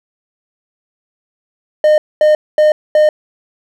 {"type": "tone bursts", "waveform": "triangle", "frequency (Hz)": 610, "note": "D#5", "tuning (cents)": -34, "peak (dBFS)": -4, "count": 4, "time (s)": [1.84, 3.09], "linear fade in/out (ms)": 2, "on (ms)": 140, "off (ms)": 230, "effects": []}